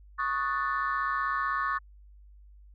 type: chord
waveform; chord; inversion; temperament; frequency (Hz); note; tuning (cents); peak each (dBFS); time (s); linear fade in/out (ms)
sine; D# half-diminished seventh; third; equal; 1108.7 / 1244.5 / 1480 / 1760; C#6 / D#6 / F#6 / A6; 0 / 0 / 0 / 0; -29 / -32 / -35 / -33; 0.18-1.79; 20
effects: tanh soft clip ceiling -19 dBFS + added 50 Hz sine -50 dBFS peak until 2.74 s